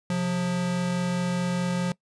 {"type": "tone pair together", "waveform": "square", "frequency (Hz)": [133.72, 178.5], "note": ["C3", "F3"], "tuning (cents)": [38, 38], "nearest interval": "perfect fourth", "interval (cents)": 500, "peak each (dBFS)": [-34, -25], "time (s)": [0.1, 1.92], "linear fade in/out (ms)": 2, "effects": ["noise-tail reverb RT60 0.1 s tail -22 dB re dry", "resampled to 22050 Hz"]}